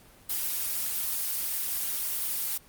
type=noise; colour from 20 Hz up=blue; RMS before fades=-30 dBFS; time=0.29-2.58 s; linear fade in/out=10 ms; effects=pink hiss -55 dBFS RMS until 2.68 s + Opus 24 kbps

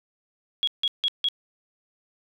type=tone bursts; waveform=sine; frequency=3322 Hz; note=G#7; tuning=in tune; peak=-20 dBFS; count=4; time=0.63-1.286 s; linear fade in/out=0 ms; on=44 ms; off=160 ms; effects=none

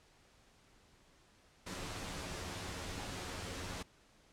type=noise with comb filter; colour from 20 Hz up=pink; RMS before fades=-43 dBFS; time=1.66-3.83 s; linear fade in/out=10 ms; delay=11 ms; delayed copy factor=+0.55; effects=pink hiss -66 dBFS RMS until 4.32 s + low-pass 8000 Hz 12 dB/octave

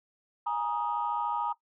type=chord; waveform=sine; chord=Ab suspended second; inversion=none; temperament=equal with one note detuned; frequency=830.6 / 944.3 / 1244.5 Hz; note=Ab5 / Bb5 / Eb6; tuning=0 / +22 / 0 cents; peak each=-33 / -29 / -34 dBFS; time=0.46-1.53 s; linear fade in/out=10 ms; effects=noise-tail reverb RT60 0.1 s tail -18 dB re dry + tanh soft clip ceiling -19 dBFS

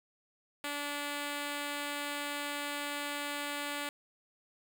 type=tone; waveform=5% pulse; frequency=289.4 Hz; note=D4; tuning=25 cents flat; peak=-24 dBFS; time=0.64-3.89 s; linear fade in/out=2 ms; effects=10-bit

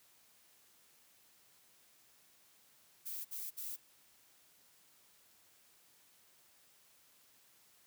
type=noise bursts; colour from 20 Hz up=violet; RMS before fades=-43 dBFS; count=3; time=3.05-3.766 s; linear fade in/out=20 ms; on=200 ms; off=58 ms; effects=white hiss -67 dBFS RMS until 7.86 s + high-pass 60 Hz 12 dB/octave

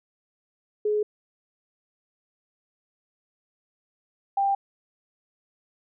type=tone pair in turn; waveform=sine; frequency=421.4 / 791.6 Hz; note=G#4 / G5; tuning=+25 / +17 cents; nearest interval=major seventh; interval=1092 cents; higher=second; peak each=-21 / -20 dBFS; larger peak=second; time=0.85-1.03 / 4.37-4.55 s; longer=neither; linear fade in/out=5 ms; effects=none

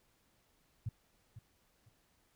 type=tone with echo; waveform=sine; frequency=110 Hz; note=A2; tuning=in tune; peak=-34 dBFS; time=0.86-0.89 s; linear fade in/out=5 ms; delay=500 ms; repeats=2; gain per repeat=-12 dB; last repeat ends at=1.89 s; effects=pink hiss -73 dBFS RMS until 2.35 s

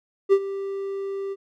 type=tone with ADSR envelope; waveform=triangle; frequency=392.8 Hz; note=G4; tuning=4 cents sharp; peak=-9 dBFS; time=0.29-1.36 s; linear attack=36 ms; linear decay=61 ms; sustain=-16 dB; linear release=39 ms; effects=none

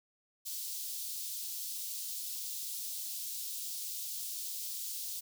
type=high-pass noise; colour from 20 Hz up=white; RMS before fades=-40 dBFS; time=0.45-5.21 s; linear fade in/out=20 ms; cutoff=3700 Hz; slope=24 dB/octave; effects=none

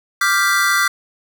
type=chord; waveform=square; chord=G dominant seventh; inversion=second; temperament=equal; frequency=1174.7 / 1396.9 / 1568 / 1975.5 Hz; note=D6 / F6 / G6 / B6; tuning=0 / 0 / 0 / 0 cents; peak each=-20 dBFS; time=0.21-0.88 s; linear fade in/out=5 ms; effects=none

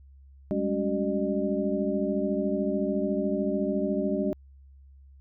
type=tone cluster; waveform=sine; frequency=195.6 / 209.4 / 281.9 / 378.1 / 605 Hz; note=G3 / G#3 / C#4 / F#4 / D#5; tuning=-4 / +15 / +29 / +38 / -49 cents; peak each=-31 dBFS; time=0.51-4.33 s; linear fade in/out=0 ms; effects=added 68 Hz sine -49 dBFS peak until 5.2 s

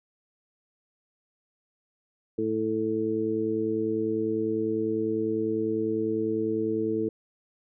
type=harmonic tone; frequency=110 Hz; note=A2; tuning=in tune; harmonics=1 / 2 / 3 / 4; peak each=-39 / -33 / -28 / -28 dBFS; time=2.38-7.09 s; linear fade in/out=5 ms; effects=none

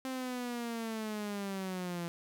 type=linear sweep; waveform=sawtooth; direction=down; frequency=263.1 to 169.1 Hz; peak=-32 dBFS; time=0.05-2.08 s; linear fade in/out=0 ms; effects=none

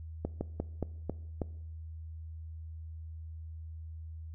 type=slowing click train; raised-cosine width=2 ms; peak=-19 dBFS; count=6; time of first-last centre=0.25-1.417 s; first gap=160 ms; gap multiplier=1.19; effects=noise-tail reverb RT60 0.8 s tail -20 dB re dry + added 80 Hz sine -41 dBFS peak until 4.34 s

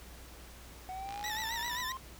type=exponential sweep; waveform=triangle; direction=up; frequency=740 to 1059 Hz; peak=-37 dBFS; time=0.89-1.97 s; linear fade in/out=0 ms
type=click train; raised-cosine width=0.2 ms; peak=-28 dBFS; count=42; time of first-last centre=1.09-1.802 s; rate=57.6 Hz
type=tone with vibrato; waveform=20% pulse; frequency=1859 Hz; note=A#6; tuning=5 cents flat; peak=-31 dBFS; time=1.24-1.92 s; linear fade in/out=0 ms; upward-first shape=sine; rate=7.6 Hz; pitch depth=110 cents each way
effects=added 60 Hz sine -52 dBFS peak until 2.19 s + pink hiss -53 dBFS RMS until 2.19 s

